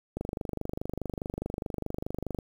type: click train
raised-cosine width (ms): 2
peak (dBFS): -19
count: 56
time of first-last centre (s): 0.17-2.388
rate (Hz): 24.8
effects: 8-bit